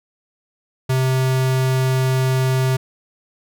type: tone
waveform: square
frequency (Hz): 130.5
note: C3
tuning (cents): -4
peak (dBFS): -16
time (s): 0.89-2.77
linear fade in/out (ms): 10
effects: none